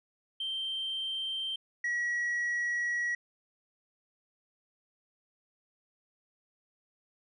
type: tone pair in turn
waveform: sine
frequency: 3136 / 1919.2 Hz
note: G7 / A#6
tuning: 0 / +50 cents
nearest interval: major sixth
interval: 850 cents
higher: first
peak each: -31 / -26 dBFS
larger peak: second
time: 0.4-1.56 / 1.84-3.15 s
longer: second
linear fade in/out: 5 ms
effects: tanh soft clip ceiling -28 dBFS